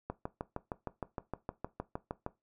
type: click train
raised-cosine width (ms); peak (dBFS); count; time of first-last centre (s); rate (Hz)
1; -22; 15; 0.1-2.264; 6.47
effects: noise-tail reverb RT60 0.2 s tail -17 dB re dry